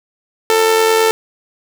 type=tone with amplitude modulation; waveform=sawtooth; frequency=445.1 Hz; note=A4; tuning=20 cents sharp; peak=-4 dBFS; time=0.5-1.11 s; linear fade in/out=0 ms; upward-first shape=sine; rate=89.5 Hz; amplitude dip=50%; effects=none